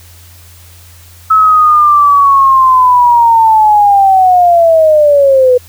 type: linear sweep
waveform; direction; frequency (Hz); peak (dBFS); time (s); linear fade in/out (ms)
sine; down; 1300 to 492; -3; 1.3-5.58; 10
effects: added 86 Hz sine -36 dBFS peak until 5.68 s + white hiss -40 dBFS RMS until 5.68 s